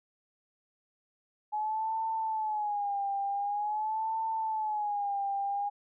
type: tone with vibrato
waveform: sine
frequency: 842 Hz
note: G#5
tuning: 24 cents sharp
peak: -29 dBFS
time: 1.52-5.7 s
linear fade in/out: 20 ms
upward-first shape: sine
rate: 0.46 Hz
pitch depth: 100 cents each way
effects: none